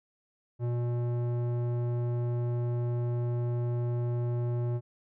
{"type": "tone with low-pass filter", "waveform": "square", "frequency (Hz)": 120.4, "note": "B2", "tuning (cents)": -44, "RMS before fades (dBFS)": -30, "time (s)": [0.59, 4.81], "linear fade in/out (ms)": 50, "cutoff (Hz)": 630, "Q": 0.68, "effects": []}